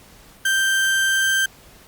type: tone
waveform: 35% pulse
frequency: 1568 Hz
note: G6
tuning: in tune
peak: -15 dBFS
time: 0.45-1.46 s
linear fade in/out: 5 ms
effects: pink hiss -48 dBFS RMS until 1.87 s + Opus 48 kbps